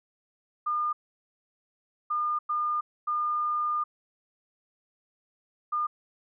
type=tone bursts at uneven times; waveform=sine; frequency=1211 Hz; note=D#6; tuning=47 cents flat; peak=-25 dBFS; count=5; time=0.66-0.93 / 2.1-2.39 / 2.49-2.81 / 3.07-3.84 / 5.72-5.87 s; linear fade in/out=10 ms; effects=none